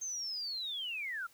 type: linear sweep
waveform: sine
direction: down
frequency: 6400 to 1318.5 Hz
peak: -36 dBFS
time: 0.01-1.27 s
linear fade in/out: 10 ms
effects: white hiss -64 dBFS RMS until 1.33 s